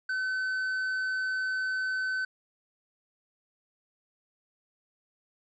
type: tone with tanh clipping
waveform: triangle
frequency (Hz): 1521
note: F#6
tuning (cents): +47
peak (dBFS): -29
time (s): 0.09-2.25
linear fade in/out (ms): 5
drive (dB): 9
effects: none